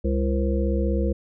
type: harmonic tone with a mistuned harmonic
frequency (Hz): 67.7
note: C#2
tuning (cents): -40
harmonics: 1 / 3 / 5 / 7 / 8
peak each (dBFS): -22 / -27 / -29 / -30 / -31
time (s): 0.04-1.13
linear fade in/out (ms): 10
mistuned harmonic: 8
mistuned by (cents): -39
effects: none

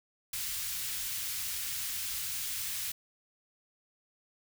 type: band-stop noise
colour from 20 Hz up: white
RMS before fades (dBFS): -36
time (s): 0.33-2.92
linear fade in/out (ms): 5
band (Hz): 110 to 1900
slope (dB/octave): 12
effects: none

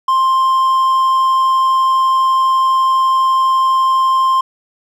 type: tone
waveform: triangle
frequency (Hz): 1052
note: C6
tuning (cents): +9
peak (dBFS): -8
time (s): 0.08-4.41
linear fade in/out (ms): 5
effects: none

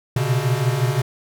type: tone cluster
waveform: square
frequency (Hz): 121.2 / 127 / 140.4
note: B2 / B2 / C#3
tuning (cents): -32 / +49 / +22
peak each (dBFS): -23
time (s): 0.16-1.02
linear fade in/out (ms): 5
effects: none

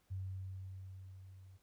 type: tone with level ramp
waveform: sine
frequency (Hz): 94.6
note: F#2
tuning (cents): +39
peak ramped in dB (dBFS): -38 to -55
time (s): 0.1-1.58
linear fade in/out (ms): 20
effects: pink hiss -75 dBFS RMS until 1.62 s

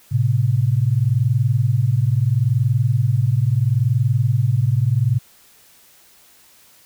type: tone pair together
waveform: sine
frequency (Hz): 110.15 / 130.9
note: A2 / C3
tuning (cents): +2 / +1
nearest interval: minor third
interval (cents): 299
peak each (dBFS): -17 / -17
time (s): 0.11-5.19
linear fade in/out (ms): 20
effects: white hiss -51 dBFS RMS until 6.85 s

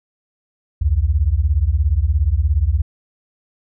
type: beating tone pair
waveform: sine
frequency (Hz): 65.41 / 82.41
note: C2 / E2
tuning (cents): 0 / 0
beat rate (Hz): 17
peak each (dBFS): -16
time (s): 0.81-2.82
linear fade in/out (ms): 10
effects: none

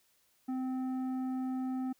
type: tone with tanh clipping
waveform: triangle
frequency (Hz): 258.5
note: C4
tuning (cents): -21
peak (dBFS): -34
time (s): 0.48-1.93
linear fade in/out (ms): 10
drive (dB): 13
effects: white hiss -71 dBFS RMS until 1.99 s

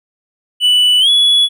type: tone with pitch glide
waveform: triangle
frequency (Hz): 2970 to 3392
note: F#7 to G#7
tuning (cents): +6 to +36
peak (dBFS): -6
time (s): 0.6-1.49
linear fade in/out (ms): 50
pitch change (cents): +230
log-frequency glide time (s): 1-1.09
effects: none

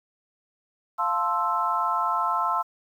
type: chord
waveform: sine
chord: F major seventh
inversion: none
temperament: equal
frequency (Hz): 698.5 / 880 / 1046.5 / 1318.5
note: F5 / A5 / C6 / E6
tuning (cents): 0 / 0 / 0 / 0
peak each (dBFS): -31 / -29 / -26 / -26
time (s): 0.98-2.63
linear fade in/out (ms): 20
effects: 9-bit

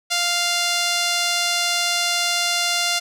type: tone with band-pass filter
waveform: sawtooth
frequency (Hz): 698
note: F5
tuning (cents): -1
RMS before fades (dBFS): -21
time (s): 0.1-3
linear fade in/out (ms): 20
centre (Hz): 4900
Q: 1
effects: none

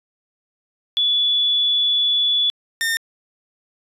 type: tone pair in turn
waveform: sine / sawtooth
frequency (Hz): 3433 / 1818.6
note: A7 / A#6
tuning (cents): -43 / -43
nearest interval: major seventh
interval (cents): 1100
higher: first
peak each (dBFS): -15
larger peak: neither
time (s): 0.97-2.5 / 2.81-2.97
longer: first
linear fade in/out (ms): 0
effects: resampled to 32000 Hz

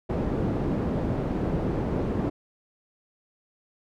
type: low-pass noise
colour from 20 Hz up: white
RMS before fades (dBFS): -27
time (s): 0.09-2.3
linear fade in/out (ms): 10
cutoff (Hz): 340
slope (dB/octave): 12
effects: none

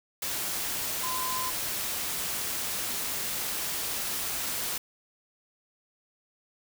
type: tone in noise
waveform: sine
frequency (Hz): 1024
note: C6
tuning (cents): -38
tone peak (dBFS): -32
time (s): 1.03-1.5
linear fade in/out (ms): 5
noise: white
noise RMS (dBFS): -32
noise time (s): 0.22-4.78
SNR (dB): -3
effects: none

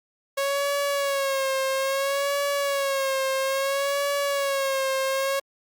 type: tone with vibrato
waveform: sawtooth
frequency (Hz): 550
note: C#5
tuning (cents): -14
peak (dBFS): -19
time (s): 0.37-5.4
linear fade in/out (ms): 10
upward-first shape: sine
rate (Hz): 0.6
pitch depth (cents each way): 55
effects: Opus 48 kbps

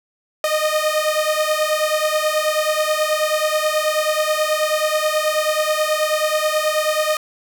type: beating tone pair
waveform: sawtooth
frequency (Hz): 611 / 620.3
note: D#5 / D#5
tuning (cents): -32 / -5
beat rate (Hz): 9.3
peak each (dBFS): -16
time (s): 0.44-7.17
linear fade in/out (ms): 2
effects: none

